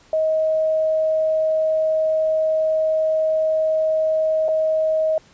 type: tone with dropouts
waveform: sine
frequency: 631 Hz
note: D#5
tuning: 24 cents sharp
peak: -16 dBFS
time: 0.13-5.18 s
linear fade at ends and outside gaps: 2 ms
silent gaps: 4.483-4.487 s
effects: pink hiss -52 dBFS RMS until 5.33 s + resampled to 16000 Hz